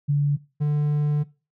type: tone pair in turn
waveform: sine / triangle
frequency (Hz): 144.1 / 148.07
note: D3 / D3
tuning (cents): -33 / +15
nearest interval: unison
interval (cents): 48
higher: second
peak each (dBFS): -17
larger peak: neither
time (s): 0.08-0.37 / 0.6-1.24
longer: second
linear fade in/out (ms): 20
effects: noise-tail reverb RT60 0.3 s tail -19 dB re dry